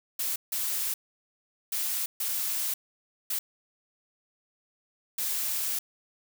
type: noise bursts at uneven times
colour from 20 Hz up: blue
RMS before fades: -30 dBFS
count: 6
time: 0.19-0.36 / 0.52-0.94 / 1.72-2.06 / 2.2-2.74 / 3.3-3.39 / 5.18-5.79 s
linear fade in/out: 5 ms
effects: none